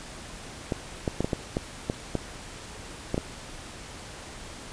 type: clicks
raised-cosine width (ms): 2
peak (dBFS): -12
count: 10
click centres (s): 0.722 / 1.078 / 1.206 / 1.245 / 1.332 / 1.569 / 1.899 / 2.153 / 3.144 / 3.179
effects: pink hiss -42 dBFS RMS until 4.72 s + resampled to 22050 Hz